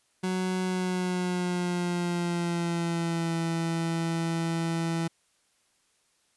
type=tone with pitch glide; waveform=30% pulse; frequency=185 to 165.77 Hz; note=F#3 to E3; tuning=0 to +10 cents; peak=-24 dBFS; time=0.23-5.08 s; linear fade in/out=10 ms; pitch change=-190 cents; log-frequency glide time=0.63-3.35 s; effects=white hiss -69 dBFS RMS until 6.36 s + resampled to 24000 Hz